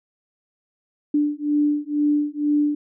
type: beating tone pair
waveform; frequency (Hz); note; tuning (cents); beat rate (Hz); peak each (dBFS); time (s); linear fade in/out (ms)
sine; 293.7 / 295.8; D4 / D4; 0 / +13; 2.1; -21; 1.14-2.75; 5
effects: none